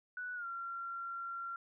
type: tone with pitch glide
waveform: sine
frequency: 1480 to 1372.9 Hz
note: F#6 to F6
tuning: 0 to -30 cents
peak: -39 dBFS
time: 0.17-1.56 s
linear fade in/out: 2 ms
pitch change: -130 cents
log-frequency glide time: 0.35-0.46 s
effects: none